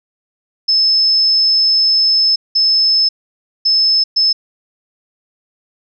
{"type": "tone bursts at uneven times", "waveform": "sine", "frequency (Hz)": 5230, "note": "E8", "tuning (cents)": -15, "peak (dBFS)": -9, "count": 4, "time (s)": [[0.68, 2.36], [2.55, 3.09], [3.65, 4.04], [4.16, 4.33]], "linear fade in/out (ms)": 10, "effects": []}